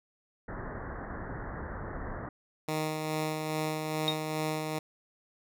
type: low-pass noise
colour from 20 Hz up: pink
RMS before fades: -39 dBFS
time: 0.48-2.29 s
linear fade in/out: 5 ms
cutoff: 1900 Hz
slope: 96 dB/octave
type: tone with tremolo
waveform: 10% pulse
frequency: 155.56 Hz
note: D#3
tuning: in tune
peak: -21 dBFS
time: 2.68-4.79 s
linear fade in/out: 5 ms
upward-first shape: sine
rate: 2.4 Hz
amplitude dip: 35%
type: tone with exponential decay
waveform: sine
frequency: 3729 Hz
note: A#7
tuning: in tune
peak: -22 dBFS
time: 4.08-4.18 s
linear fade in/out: 0 ms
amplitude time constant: 21 ms
effects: none